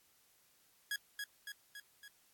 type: tone with echo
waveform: sawtooth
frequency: 1661.2 Hz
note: G#6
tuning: in tune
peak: -32 dBFS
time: 0.91-0.96 s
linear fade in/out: 2 ms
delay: 280 ms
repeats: 4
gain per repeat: -4 dB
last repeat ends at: 2.08 s
effects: white hiss -70 dBFS RMS until 2.33 s + AAC 64 kbps